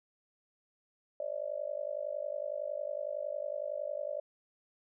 sine tone with amplitude modulation, 589 Hz, D5, 5 cents sharp, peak -30 dBFS, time 1.2-4.2 s, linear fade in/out 2 ms, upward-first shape sine, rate 50.9 Hz, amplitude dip 100%, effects none

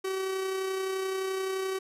45% pulse tone with amplitude modulation, 381.2 Hz, G4, 48 cents flat, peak -28 dBFS, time 0.04-1.79 s, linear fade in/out 10 ms, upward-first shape sine, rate 31.6 Hz, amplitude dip 30%, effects resampled to 32000 Hz

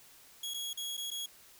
sawtooth tone with dropouts, 3322 Hz, G#7, in tune, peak -33 dBFS, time 0.43-1.26 s, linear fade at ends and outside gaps 5 ms, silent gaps 0.538-0.542 / 0.732-0.773 / 0.969-0.976 / 1.105-1.114 s, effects white hiss -58 dBFS RMS until 1.59 s

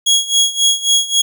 25% pulse tone with tremolo, 3317 Hz, G#7, 3 cents flat, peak -5 dBFS, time 0.06-1.22 s, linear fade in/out 10 ms, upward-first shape sine, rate 3.7 Hz, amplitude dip 85%, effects none

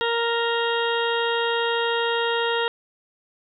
harmonic tone, 466.2 Hz, A#4, in tune, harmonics 1 / 2 / 3 / 4 / 6 / 7 / 8, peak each -24 / -27 / -29 / -30 / -32 / -32 / -33 dBFS, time 0.01-2.68 s, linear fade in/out 0 ms, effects none

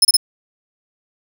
25% pulse tone bursts, 5190 Hz, E8, 28 cents flat, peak -3 dBFS, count 3, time 0.02-0.168 s, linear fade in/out 5 ms, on 30 ms, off 29 ms, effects none

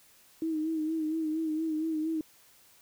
sine tone with vibrato, 316.1 Hz, D#4, 27 cents sharp, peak -28 dBFS, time 0.42-2.21 s, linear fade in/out 2 ms, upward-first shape sine, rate 4.3 Hz, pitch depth 48 cents each way, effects white hiss -60 dBFS RMS until 2.81 s

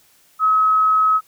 sine tone, 1280 Hz, D#6, 49 cents sharp, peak -12 dBFS, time 0.39-1.21 s, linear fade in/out 50 ms, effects white hiss -55 dBFS RMS until 1.27 s

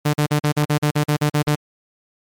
sawtooth tone bursts, 148.7 Hz, D3, 22 cents sharp, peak -11 dBFS, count 12, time 0.05-1.555 s, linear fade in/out 10 ms, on 86 ms, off 43 ms, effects MP3 96 kbps

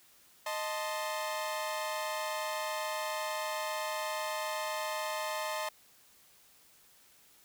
sawtooth chord, A diminished, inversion second, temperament equal, 622.3 / 880 / 1046.5 Hz, Eb5 / A5 / C6, 0 / 0 / 0 cents, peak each -33 / -35 / -36 dBFS, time 0.46-5.69 s, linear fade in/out 5 ms, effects white hiss -62 dBFS RMS until 7.44 s

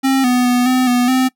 square tone with pitch steps, 267.5 / 248.2 / 246.3 / 255.2 / 245.6 / 258.4 Hz, C4 / B3 / B3 / C4 / B3 / C4, +38 / +9 / -5 / -43 / -9 / -21 cents, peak -12 dBFS, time 0.03-1.29 s, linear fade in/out 20 ms, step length 210 ms, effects noise-tail reverb RT60 0.1 s tail -21 dB re dry

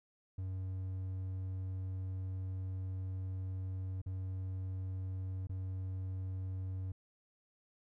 triangle tone with dropouts, 93.9 Hz, F#2, 26 cents sharp, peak -35 dBFS, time 0.38-6.92 s, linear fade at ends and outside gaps 5 ms, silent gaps 4.017-4.061 / 5.471-5.494 s, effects none

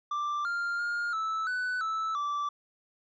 triangle tone with pitch steps, 1178 / 1397 / 1415 / 1311 / 1495 / 1312 / 1164 Hz, D6 / F6 / F6 / E6 / F#6 / E6 / D6, +5 / 0 / +22 / -10 / +17 / -9 / -16 cents, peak -27 dBFS, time 0.11-2.49 s, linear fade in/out 5 ms, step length 340 ms, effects resampled to 16000 Hz

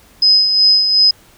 sine tone with tremolo, 5050 Hz, D#8, 25 cents sharp, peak -6 dBFS, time 0.22-1.11 s, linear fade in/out 5 ms, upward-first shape sine, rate 2.7 Hz, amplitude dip 50%, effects pink hiss -47 dBFS RMS until 1.37 s

